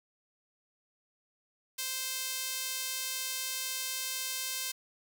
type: tone with high-pass filter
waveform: sawtooth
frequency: 522 Hz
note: C5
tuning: 4 cents flat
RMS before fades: -36 dBFS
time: 1.78-4.72 s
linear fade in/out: 10 ms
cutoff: 3800 Hz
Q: 0.6
effects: none